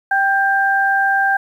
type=tone pair together; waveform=sine; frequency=782.6 / 1587 Hz; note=G5 / G6; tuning=-3 / +21 cents; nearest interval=octave; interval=1224 cents; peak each=-16 / -15 dBFS; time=0.11-1.37 s; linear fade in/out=5 ms; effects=8-bit